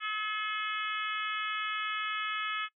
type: harmonic tone with a mistuned harmonic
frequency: 428.4 Hz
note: A4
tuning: 46 cents flat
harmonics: 3 / 4 / 5 / 6 / 7 / 8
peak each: -35 / -37 / -39 / -41 / -42 / -43 dBFS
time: 0-2.69 s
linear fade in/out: 50 ms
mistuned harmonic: 8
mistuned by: -37 cents
effects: noise-tail reverb RT60 0.1 s tail -21 dB re dry